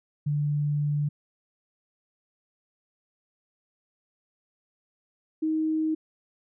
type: tone pair in turn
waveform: sine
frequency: 146.83 / 314.6 Hz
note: D3 / D#4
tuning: 0 / +19 cents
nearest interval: octave + minor second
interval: 1319 cents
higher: second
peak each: -23 dBFS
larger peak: neither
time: 0.26-1.09 / 5.42-5.95 s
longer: first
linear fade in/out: 10 ms
effects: none